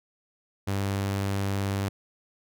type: tone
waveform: sawtooth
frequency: 98.7 Hz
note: G2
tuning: 12 cents sharp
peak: -22 dBFS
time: 0.67-1.89 s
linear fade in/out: 10 ms
effects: none